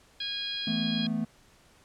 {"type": "harmonic tone", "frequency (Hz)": 821, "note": "G#5", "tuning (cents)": -20, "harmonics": [2, 3, 4, 5, 6], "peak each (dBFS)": [-43, -43, -33, -38, -43], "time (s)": [0.2, 1.07], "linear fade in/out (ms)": 5}
{"type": "chord", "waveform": "triangle", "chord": "E suspended fourth", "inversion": "none", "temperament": "equal", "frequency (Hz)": [164.81, 220, 246.9], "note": ["E3", "A3", "B3"], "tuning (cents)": [0, 0, 0], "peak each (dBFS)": [-33, -27, -32], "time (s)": [0.67, 1.25], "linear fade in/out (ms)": 5}
{"effects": ["pink hiss -60 dBFS RMS until 1.84 s", "low-pass 10000 Hz 12 dB/octave"]}